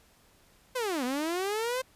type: linear two-way sweep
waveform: sawtooth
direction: down then up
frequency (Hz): 526 to 240 to 526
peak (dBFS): -25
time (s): 0.75-1.82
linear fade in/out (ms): 10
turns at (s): 1.04
effects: pink hiss -62 dBFS RMS until 1.95 s + resampled to 32000 Hz